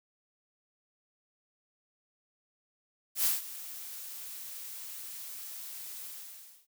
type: noise with ADSR envelope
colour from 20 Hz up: blue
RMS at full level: -26 dBFS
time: 3.15-6.67 s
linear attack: 100 ms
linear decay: 160 ms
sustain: -17 dB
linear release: 620 ms
effects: none